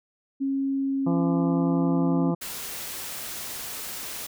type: tone with pitch glide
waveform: sine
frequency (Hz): 272.4 to 269.4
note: C#4 to C#4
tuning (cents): -30 to -49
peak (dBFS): -23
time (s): 0.4-2.32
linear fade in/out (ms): 20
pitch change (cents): -19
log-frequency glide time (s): 0.76-1.78
type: harmonic tone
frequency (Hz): 170.3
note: F3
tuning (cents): -43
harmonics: 1 / 2 / 3 / 4 / 5 / 6 / 7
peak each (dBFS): -24 / -30 / -34 / -36 / -38 / -40 / -41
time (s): 1.06-2.35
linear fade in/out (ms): 10
type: noise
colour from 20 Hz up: white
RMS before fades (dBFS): -35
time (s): 2.41-4.27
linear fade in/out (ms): 10
effects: none